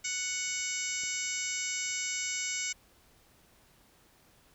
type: harmonic tone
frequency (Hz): 740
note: F#5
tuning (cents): 0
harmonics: 2 / 3 / 4 / 5 / 6 / 7 / 8 / 9 / 10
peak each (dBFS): -46 / -37 / -42 / -47 / -47 / -43 / -39 / -42 / -37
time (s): 0.04-2.73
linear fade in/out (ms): 10
type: click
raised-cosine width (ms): 2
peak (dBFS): -39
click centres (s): 1.036
effects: pink hiss -63 dBFS RMS until 4.54 s